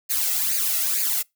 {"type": "noise with flanger", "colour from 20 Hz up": "blue", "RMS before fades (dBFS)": -23, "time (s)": [0.09, 1.23], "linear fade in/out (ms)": 20, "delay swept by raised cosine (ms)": [0.44, 1.54], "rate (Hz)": 2.2, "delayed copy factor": 0.75, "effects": ["noise-tail reverb RT60 0.2 s tail -26 dB re dry"]}